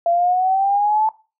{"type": "exponential sweep", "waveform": "sine", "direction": "up", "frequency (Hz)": [678, 880], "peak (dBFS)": -14, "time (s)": [0.06, 1.09], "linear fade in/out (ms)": 2, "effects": ["noise-tail reverb RT60 0.3 s tail -18 dB re dry"]}